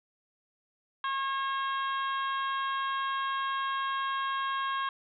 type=harmonic tone; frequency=542 Hz; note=C#5; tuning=39 cents flat; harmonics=2 / 3 / 4 / 5 / 6 / 7; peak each=-30 / -36 / -48 / -46 / -41 / -47 dBFS; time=1.04-4.89 s; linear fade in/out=2 ms; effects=none